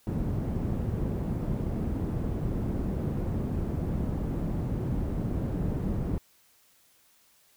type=low-pass noise; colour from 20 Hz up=white; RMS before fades=-30 dBFS; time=0.07-6.18 s; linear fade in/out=0 ms; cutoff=200 Hz; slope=12 dB/octave; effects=white hiss -63 dBFS RMS until 7.56 s